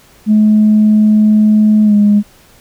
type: tone with pitch glide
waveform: sine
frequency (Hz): 213.5 to 206.6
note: G#3 to G#3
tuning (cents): +48 to -9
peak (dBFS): -4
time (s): 0.26-2.23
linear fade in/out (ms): 50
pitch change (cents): -57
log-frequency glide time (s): 1.84-1.94
effects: tanh soft clip ceiling -1 dBFS + pink hiss -45 dBFS RMS until 2.6 s